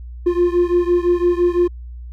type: beating tone pair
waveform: triangle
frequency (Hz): 349.2 / 355.1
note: F4 / F4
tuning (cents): 0 / +29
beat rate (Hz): 5.9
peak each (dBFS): -13 / -15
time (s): 0.26-1.68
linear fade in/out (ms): 10
effects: tanh soft clip ceiling -4 dBFS + added 60 Hz sine -30 dBFS peak until 2.12 s